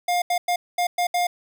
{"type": "tone bursts at uneven times", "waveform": "square", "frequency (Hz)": 708, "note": "F5", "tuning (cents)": 23, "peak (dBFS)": -20, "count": 6, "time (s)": [[0.08, 0.22], [0.3, 0.38], [0.48, 0.56], [0.78, 0.87], [0.98, 1.07], [1.14, 1.27]], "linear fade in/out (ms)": 5, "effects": []}